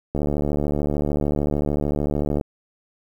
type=click train; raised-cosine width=2 ms; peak=-10 dBFS; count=167; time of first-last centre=0.15-2.412 s; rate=73.4 Hz; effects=8-bit